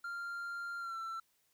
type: tone with pitch glide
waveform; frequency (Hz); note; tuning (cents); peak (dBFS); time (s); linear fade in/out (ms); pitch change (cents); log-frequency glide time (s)
triangle; 1392 to 1340.7; F6 to E6; -6 to +29; -37; 0.04-1.2; 5; -65; 0.79-0.97
effects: white hiss -75 dBFS RMS until 1.53 s